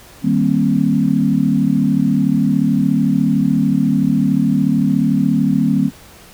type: chord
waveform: sine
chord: C minor seventh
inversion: first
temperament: equal with one note detuned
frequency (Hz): 155.56 / 196 / 233.1 / 266.8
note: Eb3 / G3 / Bb3 / C4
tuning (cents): 0 / 0 / 0 / +34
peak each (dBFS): -19 / -17 / -17 / -17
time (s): 0.22-5.91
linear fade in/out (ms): 50
effects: pink hiss -42 dBFS RMS until 6.33 s